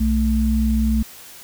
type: tone pair together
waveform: sine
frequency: 61.74 / 220 Hz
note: B1 / A3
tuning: 0 / 0 cents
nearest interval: octave + minor seventh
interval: 2200 cents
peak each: -18 dBFS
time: 0-1.03 s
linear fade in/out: 10 ms
effects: white hiss -41 dBFS RMS until 1.43 s